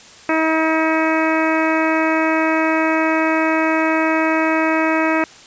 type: harmonic tone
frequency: 319.1 Hz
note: D#4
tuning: 44 cents sharp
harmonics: 1 / 2 / 3 / 4 / 5 / 6 / 7 / 8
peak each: -18 / -21 / -23 / -24 / -25 / -26 / -26 / -27 dBFS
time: 0.29-5.24 s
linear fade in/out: 2 ms
effects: white hiss -42 dBFS RMS until 5.46 s + resampled to 16000 Hz